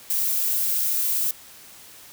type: noise with amplitude modulation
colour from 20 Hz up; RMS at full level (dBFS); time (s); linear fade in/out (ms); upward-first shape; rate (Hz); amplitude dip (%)
violet; -22; 0.1-1.31; 2; sine; 181; 25
effects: white hiss -46 dBFS RMS until 2.12 s